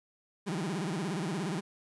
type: tone with vibrato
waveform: 30% pulse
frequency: 177.6 Hz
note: F3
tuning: 29 cents sharp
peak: -29 dBFS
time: 0.46-1.61 s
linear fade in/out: 20 ms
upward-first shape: sine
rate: 17 Hz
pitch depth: 270 cents each way
effects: resampled to 24000 Hz + 11-bit